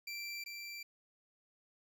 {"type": "tone with echo", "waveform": "25% pulse", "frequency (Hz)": 2349, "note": "D7", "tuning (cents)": 0, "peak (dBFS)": -37, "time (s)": [0.07, 0.44], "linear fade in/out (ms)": 5, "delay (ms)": 390, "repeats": 1, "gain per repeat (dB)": -3, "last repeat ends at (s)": 0.83, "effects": []}